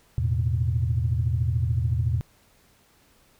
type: chord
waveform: sine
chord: E suspended fourth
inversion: none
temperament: just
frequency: 82.41 / 109.88 / 123.61 Hz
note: E2 / A2 / B2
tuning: 0 / -2 / +2 cents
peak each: -25 dBFS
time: 0.18-2.21 s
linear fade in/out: 0 ms
effects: tanh soft clip ceiling -12 dBFS + pink hiss -60 dBFS RMS until 3.39 s